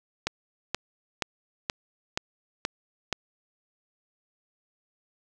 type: click train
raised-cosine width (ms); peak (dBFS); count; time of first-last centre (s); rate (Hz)
0.2; -9; 7; 0.27-3.127; 2.1
effects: none